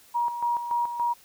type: tone with tremolo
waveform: sine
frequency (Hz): 952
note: A#5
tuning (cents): +36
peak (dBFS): -22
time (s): 0.14-1.14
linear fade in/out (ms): 20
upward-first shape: square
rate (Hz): 3.5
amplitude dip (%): 60
effects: white hiss -55 dBFS RMS until 1.24 s